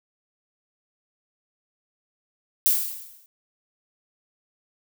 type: noise with exponential decay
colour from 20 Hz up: violet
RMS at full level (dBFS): -17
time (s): 2.66-3.26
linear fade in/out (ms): 0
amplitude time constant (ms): 130
effects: none